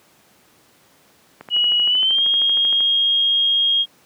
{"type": "click train", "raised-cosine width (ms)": 0.5, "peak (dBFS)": -20, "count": 19, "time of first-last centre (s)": [1.41, 2.805], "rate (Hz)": 12.9}
{"type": "tone with pitch glide", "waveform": "sine", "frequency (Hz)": [2914, 3252], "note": ["F#7", "G#7"], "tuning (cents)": [-27, -37], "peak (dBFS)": -14, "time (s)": [1.5, 3.86], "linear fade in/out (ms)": 50, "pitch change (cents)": 190, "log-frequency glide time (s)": [1.86, 2.24]}
{"effects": ["pink hiss -54 dBFS RMS until 4.05 s", "high-pass 150 Hz 12 dB/octave"]}